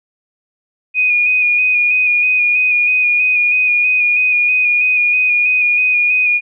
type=tone with vibrato; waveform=sine; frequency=2469 Hz; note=D#7; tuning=14 cents flat; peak=-10 dBFS; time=0.94-6.41 s; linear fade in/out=50 ms; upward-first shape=square; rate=3.1 Hz; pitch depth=21 cents each way; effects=none